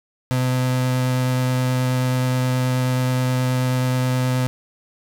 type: tone with vibrato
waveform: 35% pulse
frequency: 127.4 Hz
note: C3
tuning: 46 cents flat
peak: -16 dBFS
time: 0.31-4.47 s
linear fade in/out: 0 ms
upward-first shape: triangle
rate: 9.4 Hz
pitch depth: 9 cents each way
effects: none